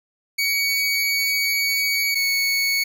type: tone pair in turn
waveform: 25% pulse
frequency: 2251 / 2220 Hz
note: C#7 / C#7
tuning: +26 / +2 cents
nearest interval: unison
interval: 24 cents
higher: first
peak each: -15 dBFS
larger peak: neither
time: 0.38-2.15 / 2.15-2.84 s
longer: first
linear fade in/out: 10 ms
effects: none